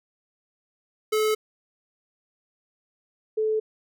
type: tone pair in turn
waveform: square / sine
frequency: 431.4 / 434.7 Hz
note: A4 / A4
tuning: -34 / -21 cents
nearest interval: unison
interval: 13 cents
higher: second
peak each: -21 dBFS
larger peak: neither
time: 1.12-1.35 / 3.37-3.6 s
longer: neither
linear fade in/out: 10 ms
effects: none